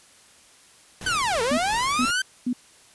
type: noise with tremolo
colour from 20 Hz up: pink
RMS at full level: -36 dBFS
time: 1.01-2.11 s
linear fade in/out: 2 ms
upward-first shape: sine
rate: 3 Hz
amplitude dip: 40%
type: linear two-way sweep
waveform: sawtooth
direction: down then up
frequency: 1568 to 440 to 1568 Hz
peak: -18 dBFS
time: 1.06-2.22 s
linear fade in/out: 5 ms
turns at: 1.42 s
type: tone bursts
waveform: sine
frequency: 247 Hz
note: B3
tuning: in tune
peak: -21 dBFS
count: 3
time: 1.51-2.531 s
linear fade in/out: 5 ms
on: 67 ms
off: 410 ms
effects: white hiss -53 dBFS RMS until 2.94 s + resampled to 24000 Hz